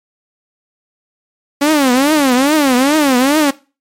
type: tone with vibrato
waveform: sawtooth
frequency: 277.2 Hz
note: C#4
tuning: in tune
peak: -5 dBFS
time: 1.61-3.51 s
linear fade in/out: 10 ms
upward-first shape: triangle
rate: 2.4 Hz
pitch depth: 240 cents each way
effects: noise-tail reverb RT60 0.3 s tail -19 dB re dry + MP3 64 kbps